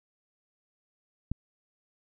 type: click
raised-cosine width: 5 ms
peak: -18 dBFS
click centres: 1.316 s
effects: none